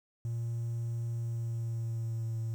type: tone with pitch glide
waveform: triangle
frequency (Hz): 116.6 to 113.15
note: A#2 to A2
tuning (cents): +1 to +49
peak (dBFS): -29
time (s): 0.25-2.54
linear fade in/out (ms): 0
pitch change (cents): -52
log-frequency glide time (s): 1.15-2.39
effects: tanh soft clip ceiling -27 dBFS + 10-bit